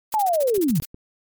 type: noise bursts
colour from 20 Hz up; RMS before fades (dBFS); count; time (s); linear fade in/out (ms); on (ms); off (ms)
blue; -31; 11; 0.12-0.853; 5; 33; 37
type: linear sweep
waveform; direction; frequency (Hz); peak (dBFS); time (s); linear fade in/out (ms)
sine; down; 892 to 130.5; -17; 0.14-0.8; 0
type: click train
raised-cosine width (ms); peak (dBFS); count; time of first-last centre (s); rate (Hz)
3; -26; 4; 0.58-0.945; 8.23
effects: MP3 96 kbps